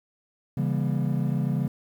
triangle chord, C# diminished seventh, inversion none, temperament just, 138.59 / 166.31 / 199.57 / 239.5 Hz, C#3 / E3 / G3 / Bb3, 0 / +16 / +31 / +47 cents, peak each -24 / -27 / -28 / -30 dBFS, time 0.57-1.68 s, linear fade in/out 5 ms, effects 9-bit

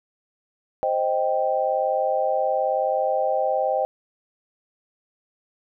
sine chord, C minor, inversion none, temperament equal, 523.3 / 622.3 / 784 Hz, C5 / Eb5 / G5, 0 / 0 / 0 cents, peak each -24 dBFS, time 0.83-3.85 s, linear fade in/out 0 ms, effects none

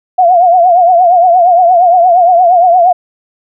sine tone with vibrato, 709 Hz, F5, 26 cents sharp, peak -3 dBFS, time 0.18-2.93 s, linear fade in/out 10 ms, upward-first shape triangle, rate 8.6 Hz, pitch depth 110 cents each way, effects none

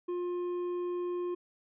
sine tone with hard clipping, 354.1 Hz, F4, 24 cents sharp, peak -33 dBFS, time 0.08-1.35 s, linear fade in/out 10 ms, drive 5 dB, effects resampled to 8000 Hz

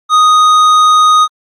sine tone with tanh clipping, 1244.5 Hz, D#6, in tune, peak -6 dBFS, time 0.09-1.28 s, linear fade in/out 50 ms, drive 11 dB, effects Opus 48 kbps

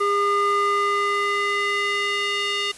square tone with band-pass filter sweep, 405.4 Hz, G#4, 42 cents flat, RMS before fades -22 dBFS, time 0-2.72 s, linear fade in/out 10 ms, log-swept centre 1000 to 3000 Hz, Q 1.9, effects white hiss -42 dBFS RMS until 2.77 s + resampled to 24000 Hz

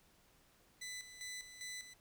15% pulse tone with tremolo, 2000 Hz, B6, 21 cents sharp, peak -38 dBFS, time 0.81-1.94 s, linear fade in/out 10 ms, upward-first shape square, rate 2.5 Hz, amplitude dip 65%, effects pink hiss -69 dBFS RMS until 2 s

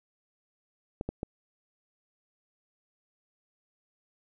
clicks, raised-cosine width 2 ms, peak -19 dBFS, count 3, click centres 1.011 / 1.09 / 1.231 s, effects none

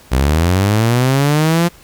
sawtooth linear sweep, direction up, 61 to 174.61 Hz, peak -7 dBFS, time 0.11-1.69 s, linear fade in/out 20 ms, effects pink hiss -44 dBFS RMS until 1.83 s

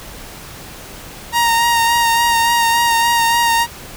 sawtooth tone with vibrato, 932.3 Hz, A#5, in tune, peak -8 dBFS, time 1.32-3.67 s, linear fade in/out 50 ms, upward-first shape sine, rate 3.5 Hz, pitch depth 22 cents each way, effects pink hiss -34 dBFS RMS until 3.96 s

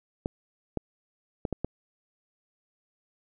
clicks, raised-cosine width 2 ms, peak -15 dBFS, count 5, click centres 0.259 / 0.773 / 1.452 / 1.527 / 1.646 s, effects none

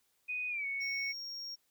sine tone with pitch glide, 2489 to 2217 Hz, D#7 to C#7, 0 to 0 cents, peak -34 dBFS, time 0.28-1.13 s, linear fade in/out 20 ms, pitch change -200 cents, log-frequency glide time 0.49-0.66 s
triangle tone, 5570 Hz, F8, 5 cents flat, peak -39 dBFS, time 0.8-1.56 s, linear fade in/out 20 ms
effects white hiss -75 dBFS RMS until 1.7 s

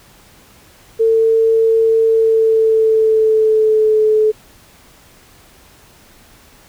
sine tone with pitch glide, 449.3 to 431.5 Hz, A4 to A4, +36 to -34 cents, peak -9 dBFS, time 0.99-4.32 s, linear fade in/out 20 ms, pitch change -70 cents, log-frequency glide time 2.03-4.03 s, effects pink hiss -46 dBFS RMS until 6.68 s

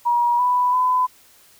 sine tone with pitch steps, 956 / 990 / 1007 Hz, A#5 / B5 / B5, +43 / +4 / +33 cents, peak -15 dBFS, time 0.05-1.07 s, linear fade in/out 20 ms, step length 340 ms, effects white hiss -52 dBFS RMS until 1.59 s

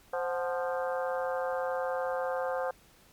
harmonic tone with a mistuned harmonic, 174.61 Hz, F3, in tune, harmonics 3 / 4 / 5 / 6 / 7 / 8 / 9, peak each -31 / -36 / -40 / -42 / -41 / -45 / -42 dBFS, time 0.13-2.71 s, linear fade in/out 5 ms, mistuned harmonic 4, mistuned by +87 cents, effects pink hiss -60 dBFS RMS until 3.12 s + MP3 96 kbps

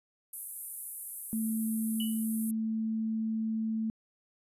pink band-pass noise, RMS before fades -42 dBFS, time 0.33-2.51 s, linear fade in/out 5 ms, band 9700 to 13000 Hz, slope 48 dB/octave
sine tone, 221.4 Hz, A3, 11 cents sharp, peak -29 dBFS, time 1.33-3.9 s, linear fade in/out 0 ms
sine tone with exponential decay, 2960 Hz, F#7, in tune, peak -33 dBFS, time 2-2.25 s, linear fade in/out 2 ms, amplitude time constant 53 ms
effects resampled to 32000 Hz

